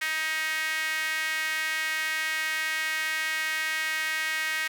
sawtooth tone with high-pass filter, 314.9 Hz, D#4, 21 cents sharp, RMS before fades -29 dBFS, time 0.01-4.68 s, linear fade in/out 10 ms, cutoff 1900 Hz, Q 3.8, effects none

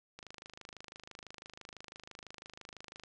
click train, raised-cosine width 0.2 ms, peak -30 dBFS, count 75, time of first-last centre 0.19-3.036 s, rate 26 Hz, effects resampled to 22050 Hz

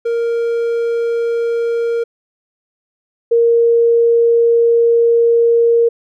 triangle / sine tone pair in turn, 466.2 / 466.2 Hz, A#4 / A#4, 0 / 0 cents, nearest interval unison, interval 0 cents, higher neither, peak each -12 / -8 dBFS, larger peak second, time 0.05-2.04 / 3.31-5.89 s, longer second, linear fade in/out 10 ms, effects none

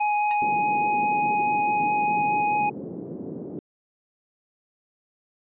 square tone with vibrato, 835 Hz, G#5, 9 cents sharp, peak -21 dBFS, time 0-2.7 s, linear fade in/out 10 ms, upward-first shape triangle, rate 4.8 Hz, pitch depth 8 cents each way
sawtooth tone with exponential decay, 932.3 Hz, A#5, in tune, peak -28 dBFS, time 0.31-0.39 s, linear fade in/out 0 ms, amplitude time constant 17 ms
white band-pass noise, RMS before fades -35 dBFS, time 0.42-3.59 s, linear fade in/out 0 ms, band 150 to 400 Hz, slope 24 dB/octave
effects resampled to 8000 Hz

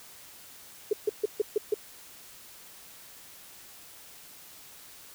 sine tone bursts, 421.6 Hz, G#4, 26 cents sharp, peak -21 dBFS, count 6, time 0.91-1.742 s, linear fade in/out 5 ms, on 22 ms, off 140 ms, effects white hiss -50 dBFS RMS until 5.14 s

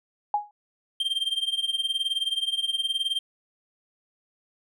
sine tone with exponential decay, 830.6 Hz, G#5, in tune, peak -17 dBFS, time 0.34-0.51 s, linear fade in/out 2 ms, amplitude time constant 36 ms
triangle tone with tremolo, 3169 Hz, G7, 18 cents sharp, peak -19 dBFS, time 1-3.19 s, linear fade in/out 2 ms, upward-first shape triangle, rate 19 Hz, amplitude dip 95%
effects none

